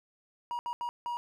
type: tone bursts at uneven times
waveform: triangle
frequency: 956 Hz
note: A#5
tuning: 43 cents sharp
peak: -30 dBFS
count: 4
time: 0.51-0.59 / 0.66-0.73 / 0.81-0.89 / 1.06-1.17 s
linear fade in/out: 0 ms
effects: none